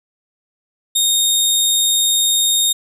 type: tone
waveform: 20% pulse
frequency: 3700 Hz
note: A#7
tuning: 14 cents flat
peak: -7 dBFS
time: 0.95-2.73 s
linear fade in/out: 10 ms
effects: none